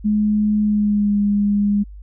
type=tone with pitch glide; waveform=sine; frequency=210.7 to 204.2 Hz; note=G#3 to G#3; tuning=+25 to -29 cents; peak=-14 dBFS; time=0.04-1.84 s; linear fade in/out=20 ms; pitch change=-54 cents; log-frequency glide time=0.61-1.18 s; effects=added 50 Hz sine -34 dBFS peak until 2.02 s